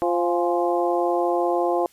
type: harmonic tone with a mistuned harmonic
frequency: 174.61 Hz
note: F3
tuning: in tune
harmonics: 2 / 3 / 4 / 5 / 6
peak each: -23 / -25 / -24 / -28 / -31 dBFS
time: 0.02-1.86 s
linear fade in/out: 0 ms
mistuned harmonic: 5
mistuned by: -74 cents
effects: white hiss -57 dBFS RMS until 1.92 s + resampled to 32000 Hz